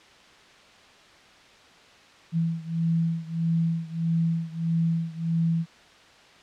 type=beating tone pair; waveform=sine; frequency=164.81 / 166.41 Hz; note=E3 / E3; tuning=0 / +17 cents; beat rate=1.6 Hz; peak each=-25 / -27 dBFS; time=2.32-5.66 s; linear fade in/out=50 ms; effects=white hiss -52 dBFS RMS until 6.42 s + low-pass 4000 Hz 12 dB/octave